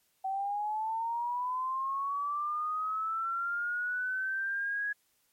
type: linear sweep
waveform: sine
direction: up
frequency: 760 to 1671 Hz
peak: -30 dBFS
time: 0.24-4.93 s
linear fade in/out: 10 ms
effects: white hiss -72 dBFS RMS until 5.32 s + MP3 64 kbps